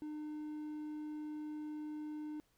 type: tone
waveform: triangle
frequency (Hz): 303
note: D#4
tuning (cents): -46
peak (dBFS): -39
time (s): 0.02-2.4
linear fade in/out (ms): 0
effects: pink hiss -75 dBFS RMS until 2.57 s